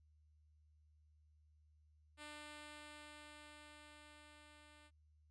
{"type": "tone with level ramp", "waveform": "5% pulse", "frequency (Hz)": 298.5, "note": "D4", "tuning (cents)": 28, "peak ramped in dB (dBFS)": [-39, -52], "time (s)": [2.17, 4.91], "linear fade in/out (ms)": 50, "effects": ["added 76 Hz sine -68 dBFS peak until 5.3 s", "resampled to 22050 Hz"]}